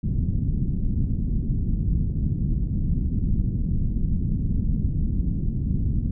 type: low-pass noise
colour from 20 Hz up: pink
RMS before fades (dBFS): -23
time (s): 0.03-6.11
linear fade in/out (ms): 5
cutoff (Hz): 220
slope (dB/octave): 24
effects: none